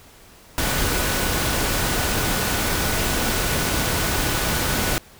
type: tone in noise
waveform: sine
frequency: 1480 Hz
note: F#6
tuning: in tune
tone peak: -33 dBFS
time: 0.58-4.98 s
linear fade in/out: 0 ms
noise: pink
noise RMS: -22 dBFS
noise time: 0.58-4.98 s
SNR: -14 dB
effects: pink hiss -48 dBFS RMS until 5.19 s